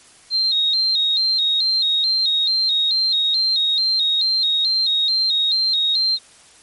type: tone with vibrato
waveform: sine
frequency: 3951 Hz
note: B7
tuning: in tune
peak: -15 dBFS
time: 0.3-6.19 s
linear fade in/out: 50 ms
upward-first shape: square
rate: 2.3 Hz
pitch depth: 87 cents each way
effects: white hiss -48 dBFS RMS until 6.62 s + MP3 48 kbps